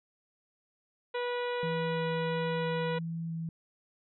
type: harmonic tone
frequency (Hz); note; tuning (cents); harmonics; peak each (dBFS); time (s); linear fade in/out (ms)
487.8; B4; -21; 1 / 2 / 3 / 4 / 5 / 6 / 7 / 8; -32 / -38 / -42 / -44 / -46 / -48 / -49 / -50; 1.14-2.99; 10
type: tone with vibrato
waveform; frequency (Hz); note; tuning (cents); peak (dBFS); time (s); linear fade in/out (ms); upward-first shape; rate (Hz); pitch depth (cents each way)
sine; 164.81; E3; 0; -33; 1.63-3.49; 2; square; 1.5; 8
effects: none